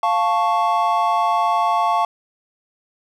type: chord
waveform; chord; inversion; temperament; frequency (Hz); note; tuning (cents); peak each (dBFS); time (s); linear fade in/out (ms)
triangle; F augmented; none; equal; 698.5 / 880 / 1108.7; F5 / A5 / C#6; 0 / 0 / 0; -18; 0.03-2.05; 2
effects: none